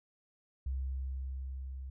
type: tone with level ramp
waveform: sine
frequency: 66 Hz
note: C2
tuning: 16 cents sharp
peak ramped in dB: -32 to -40 dBFS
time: 0.66-1.9 s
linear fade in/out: 5 ms
effects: none